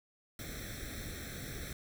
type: noise with comb filter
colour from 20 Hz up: pink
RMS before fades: -43 dBFS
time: 0.39-1.73 s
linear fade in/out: 2 ms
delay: 0.52 ms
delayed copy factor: +0.95
effects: none